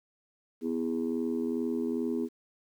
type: chord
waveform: sine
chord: E major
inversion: second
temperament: just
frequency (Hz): 247.2 / 329.6 / 412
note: B3 / E4 / G#4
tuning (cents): +2 / 0 / -14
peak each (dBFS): -30 / -33 / -33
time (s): 0.61-2.29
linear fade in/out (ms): 50
effects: tanh soft clip ceiling -21 dBFS + 10-bit